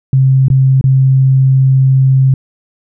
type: tone with dropouts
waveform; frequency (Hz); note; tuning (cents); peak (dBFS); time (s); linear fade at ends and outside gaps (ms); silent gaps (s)
sine; 132.9; C3; +27; -5; 0.13-2.34; 2; 0.483-0.501 / 0.812-0.84
effects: none